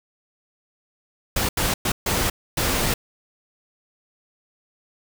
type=noise bursts at uneven times; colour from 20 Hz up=pink; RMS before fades=-22 dBFS; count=5; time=1.36-1.49 / 1.57-1.74 / 1.85-1.92 / 2.06-2.3 / 2.57-2.94 s; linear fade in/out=5 ms; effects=none